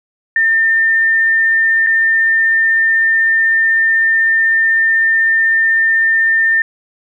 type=tone with dropouts; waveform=sine; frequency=1804 Hz; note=A6; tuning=43 cents sharp; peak=-9 dBFS; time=0.36-6.62 s; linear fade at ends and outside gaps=2 ms; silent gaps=1.865-1.869 s; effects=none